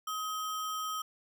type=tone with sample-and-hold; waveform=sine; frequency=1265 Hz; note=D#6; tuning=28 cents sharp; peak=-33 dBFS; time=0.07-1.02 s; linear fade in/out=5 ms; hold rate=4410 Hz; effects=none